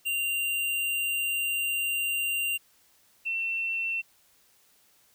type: tone pair in turn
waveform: square / sine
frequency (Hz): 2778 / 2697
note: F7 / E7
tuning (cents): -10 / +39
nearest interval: minor second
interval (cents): 51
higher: first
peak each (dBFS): -27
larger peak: neither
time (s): 0.05-2.58 / 3.25-4.02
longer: first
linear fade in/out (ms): 20
effects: white hiss -63 dBFS RMS until 5.14 s